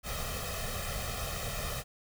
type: noise with comb filter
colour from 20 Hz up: pink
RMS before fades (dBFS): -36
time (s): 0.03-1.84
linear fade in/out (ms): 50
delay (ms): 1.6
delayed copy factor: +0.9
effects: none